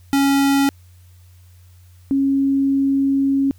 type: tone pair in turn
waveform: square / sine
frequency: 277.2 / 273.9 Hz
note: C#4 / C#4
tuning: 0 / -21 cents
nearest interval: unison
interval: 21 cents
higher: first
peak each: -14 dBFS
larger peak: neither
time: 0.13-0.69 / 2.11-3.51 s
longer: second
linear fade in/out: 0 ms
effects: added 90 Hz sine -44 dBFS peak until 3.58 s + white hiss -58 dBFS RMS until 3.58 s